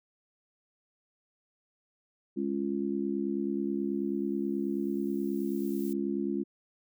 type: harmonic tone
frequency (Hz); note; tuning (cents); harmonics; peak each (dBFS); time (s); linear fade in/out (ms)
69.3; C#2; 0; 3 / 4 / 5; -33 / -33 / -33; 2.36-6.44; 20
type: noise with exponential growth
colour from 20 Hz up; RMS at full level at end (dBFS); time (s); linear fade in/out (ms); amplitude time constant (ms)
violet; -47; 3.35-5.93; 0; 560
effects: none